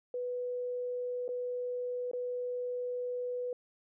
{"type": "tone with dropouts", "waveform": "sine", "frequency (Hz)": 493.9, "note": "B4", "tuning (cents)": 0, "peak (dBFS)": -33, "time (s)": [0.14, 3.53], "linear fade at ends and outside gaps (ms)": 2, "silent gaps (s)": [[1.28, 1.289], [2.114, 2.133]], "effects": []}